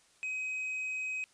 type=tone; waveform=triangle; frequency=2528 Hz; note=D#7; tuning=27 cents sharp; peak=-32 dBFS; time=0.23-1.24 s; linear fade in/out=0 ms; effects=white hiss -65 dBFS RMS until 1.33 s + resampled to 22050 Hz